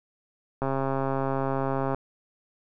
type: click train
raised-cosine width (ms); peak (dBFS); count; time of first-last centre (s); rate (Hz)
1; -14; 180; 0.62-1.946; 135
effects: none